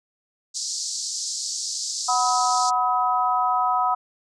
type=band-pass noise; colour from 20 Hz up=pink; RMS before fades=-29 dBFS; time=0.54-2.71 s; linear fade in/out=20 ms; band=4500 to 7800 Hz; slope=48 dB/octave
type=chord; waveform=sine; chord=B major; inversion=second; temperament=equal with one note detuned; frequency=740 / 987.8 / 1271.4 Hz; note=F#5 / B5 / D#6; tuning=0 / 0 / +37 cents; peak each=-23 dBFS; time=2.08-3.95 s; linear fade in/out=10 ms
effects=none